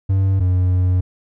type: tone pair in turn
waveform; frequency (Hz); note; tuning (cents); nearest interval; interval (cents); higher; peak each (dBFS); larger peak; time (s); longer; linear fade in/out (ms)
triangle; 96.3 / 91.2; G2 / F#2; -30 / -24; minor second; 94; first; -11; neither; 0.09-0.4 / 0.4-1.01; second; 10
effects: none